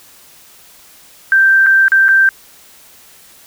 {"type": "tone with dropouts", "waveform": "sine", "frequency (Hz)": 1568, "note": "G6", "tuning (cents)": 0, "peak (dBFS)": -6, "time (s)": [1.32, 2.29], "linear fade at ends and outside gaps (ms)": 1, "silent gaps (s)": [[1.663, 1.667], [1.882, 1.919], [2.083, 2.088]], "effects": ["white hiss -43 dBFS RMS until 3.46 s"]}